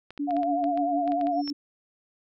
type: clicks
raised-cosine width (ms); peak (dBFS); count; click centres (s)
0.3; -26; 12; 0.106 / 0.177 / 0.308 / 0.367 / 0.432 / 0.641 / 0.775 / 1.077 / 1.12 / 1.212 / 1.27 / 1.477
type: tone with tremolo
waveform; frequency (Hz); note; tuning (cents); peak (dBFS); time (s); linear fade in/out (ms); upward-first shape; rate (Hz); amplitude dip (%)
sine; 287.7; D4; -36; -25; 0.19-1.53; 10; sine; 6.8; 55
type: tone with vibrato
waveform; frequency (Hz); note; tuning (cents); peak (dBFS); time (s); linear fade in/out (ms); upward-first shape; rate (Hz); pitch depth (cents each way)
sine; 698.5; F5; 0; -24; 0.27-1.42; 20; sine; 10; 60
type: tone with exponential growth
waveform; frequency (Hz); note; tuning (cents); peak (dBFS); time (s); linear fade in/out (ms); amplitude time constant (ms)
sine; 5400; E8; +41; -28; 1.32-1.5; 0; 38
effects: none